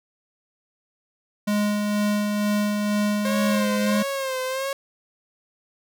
square tone with tremolo, 207.7 Hz, G#3, in tune, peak -20 dBFS, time 1.47-4.03 s, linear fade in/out 10 ms, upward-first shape sine, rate 2.1 Hz, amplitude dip 30%
sawtooth tone with vibrato, 533 Hz, C5, 32 cents sharp, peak -21 dBFS, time 3.25-4.73 s, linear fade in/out 2 ms, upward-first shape sine, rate 1.5 Hz, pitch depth 61 cents each way
effects none

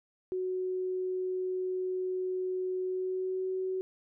sine tone with pitch glide, 370 to 374.9 Hz, F#4 to F#4, 0 to +23 cents, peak -30 dBFS, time 0.32-3.81 s, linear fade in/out 0 ms, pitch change +23 cents, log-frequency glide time 2.81-3.47 s, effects none

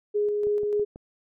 sine tone with tremolo, 415.3 Hz, G#4, in tune, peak -21 dBFS, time 0.14-0.85 s, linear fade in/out 20 ms, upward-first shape square, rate 3.4 Hz, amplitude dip 25%
click train, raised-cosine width 2 ms, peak -28 dBFS, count 4, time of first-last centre 0.47-0.959 s, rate 6.13 Hz
effects none

